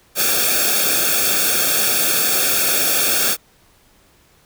white noise with comb filter, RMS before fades -17 dBFS, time 0.15-3.37 s, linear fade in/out 50 ms, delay 1 ms, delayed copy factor -1, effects pink hiss -54 dBFS RMS until 4.45 s

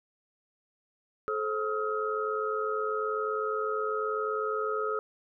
sine tone cluster, 432 / 531 / 1271 / 1379 Hz, A4 / C5 / D#6 / F6, -32 / +25 / +36 / -22 cents, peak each -31 / -38 / -32 / -38 dBFS, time 1.28-4.99 s, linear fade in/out 0 ms, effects none

